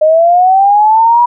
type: linear sweep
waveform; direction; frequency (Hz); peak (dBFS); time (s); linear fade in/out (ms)
sine; up; 610 to 972; -4; 0.01-1.26; 10
effects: none